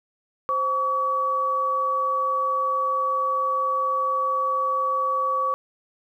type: tone pair together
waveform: sine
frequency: 523.3 / 1136.1 Hz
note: C5 / C#6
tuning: 0 / +42 cents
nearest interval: octave + minor second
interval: 1342 cents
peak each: -29 / -21 dBFS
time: 0.49-5.54 s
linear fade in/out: 0 ms
effects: 10-bit